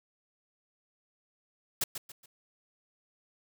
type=noise with echo; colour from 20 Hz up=white; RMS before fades=-29 dBFS; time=1.81-1.84 s; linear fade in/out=5 ms; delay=140 ms; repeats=3; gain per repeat=-9 dB; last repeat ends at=2.26 s; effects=none